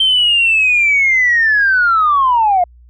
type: linear sweep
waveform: sine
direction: down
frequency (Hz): 3136 to 690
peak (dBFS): -8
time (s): 0-2.64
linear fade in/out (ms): 5
effects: tanh soft clip ceiling -4 dBFS + added 60 Hz sine -40 dBFS peak until 2.89 s